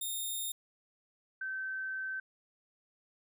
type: tone pair in turn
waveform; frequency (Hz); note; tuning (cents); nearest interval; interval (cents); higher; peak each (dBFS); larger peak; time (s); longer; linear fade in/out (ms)
5% pulse / sine; 3668 / 1542.2; A#7 / G6; -29 / -29; octave + minor third; 1500; first; -27 / -35; first; 0.01-0.52 / 1.41-2.2; second; 5
effects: none